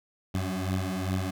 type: beating tone pair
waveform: 20% pulse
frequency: 92.5 / 95 Hz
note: F#2 / F#2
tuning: 0 / +46 cents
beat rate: 2.5 Hz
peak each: -26 dBFS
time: 0.34-1.31 s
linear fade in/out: 10 ms
effects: none